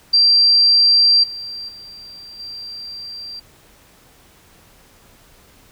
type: tone with level steps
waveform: sine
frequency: 4716 Hz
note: D8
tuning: 6 cents sharp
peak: -9 / -27 / -35 / -29 dBFS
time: 0.13-3.4 s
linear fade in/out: 10 ms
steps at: 1.23 / 1.68 / 2.39 s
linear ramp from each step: 10 ms
effects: pink hiss -50 dBFS RMS until 5.71 s